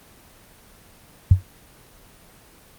sine tone with exponential decay, 92.5 Hz, F#2, in tune, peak -5 dBFS, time 1.31-1.43 s, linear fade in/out 5 ms, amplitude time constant 24 ms, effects pink hiss -50 dBFS RMS until 2.78 s + Opus 24 kbps

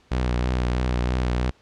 sawtooth tone with vibrato, 61.74 Hz, B1, in tune, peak -17 dBFS, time 0.11-1.51 s, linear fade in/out 10 ms, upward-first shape triangle, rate 3.1 Hz, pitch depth 43 cents each way, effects pink hiss -58 dBFS RMS until 1.61 s + low-pass 5000 Hz 12 dB/octave

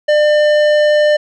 sine tone with tanh clipping, 599 Hz, D5, 34 cents sharp, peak -10 dBFS, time 0.08-1.17 s, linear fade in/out 10 ms, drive 14 dB, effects none

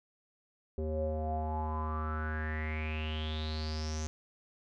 square tone with low-pass filter sweep, 77.78 Hz, D#2, in tune, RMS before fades -35 dBFS, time 0.78-4.07 s, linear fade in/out 0 ms, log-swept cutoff 450 to 6400 Hz, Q 9.2, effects none

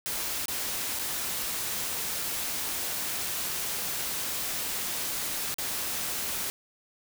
white noise with dropouts, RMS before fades -32 dBFS, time 0.06-6.5 s, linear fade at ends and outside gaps 0 ms, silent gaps 0.457-0.482 / 0.989-0.994 / 5.542-5.584 s, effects none

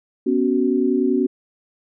sine chord, B suspended second, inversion none, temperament equal with one note detuned, 246.9 / 277.2 / 373 Hz, B3 / C#4 / F#4, 0 / 0 / +14 cents, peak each -20 dBFS, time 0.26-1.27 s, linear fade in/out 10 ms, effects none

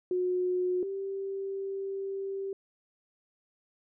sine tone pair in turn, 363.2 / 390.5 Hz, F#4 / G4, -32 / -7 cents, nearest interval minor second, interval 125 cents, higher second, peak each -26 / -32 dBFS, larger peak first, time 0.11-0.83 / 0.83-2.53 s, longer second, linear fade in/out 2 ms, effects none

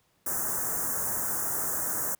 white band-stop noise, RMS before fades -30 dBFS, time 0.26-2.15 s, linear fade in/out 5 ms, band 1700 to 6300 Hz, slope 48 dB/octave, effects pink hiss -69 dBFS RMS until 2.19 s + high-pass 60 Hz 12 dB/octave

